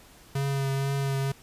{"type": "tone with vibrato", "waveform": "square", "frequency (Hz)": 137.4, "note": "C#3", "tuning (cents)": -15, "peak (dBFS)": -26, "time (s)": [0.35, 1.32], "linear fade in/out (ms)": 5, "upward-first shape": "triangle", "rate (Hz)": 2.1, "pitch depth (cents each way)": 21, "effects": ["pink hiss -53 dBFS RMS until 1.42 s", "resampled to 32000 Hz"]}